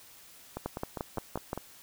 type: two click trains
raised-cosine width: 1 ms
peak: -21 / -18 dBFS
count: 6 / 6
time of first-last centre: 0.57-1.576 / 0.66-1.531 s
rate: 4.97 / 5.74 Hz
effects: white hiss -54 dBFS RMS until 1.82 s